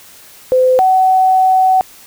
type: tone pair in turn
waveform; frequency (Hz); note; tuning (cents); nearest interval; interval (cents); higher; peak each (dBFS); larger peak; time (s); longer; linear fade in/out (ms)
sine; 512 / 752.4; C5 / F#5; -38 / +29; perfect fifth; 667; second; -7; neither; 0.52-0.79 / 0.79-1.81; second; 0
effects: white hiss -40 dBFS RMS until 2.06 s